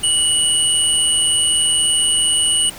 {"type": "tone pair together", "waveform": "sine", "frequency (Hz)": [2931, 8921], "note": ["F#7", "C#9"], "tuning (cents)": [-17, 10], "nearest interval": "octave + perfect fifth", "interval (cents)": 1927, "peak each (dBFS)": -16, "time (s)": [0.03, 2.7], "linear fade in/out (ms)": 10, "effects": ["pink hiss -35 dBFS RMS until 2.78 s"]}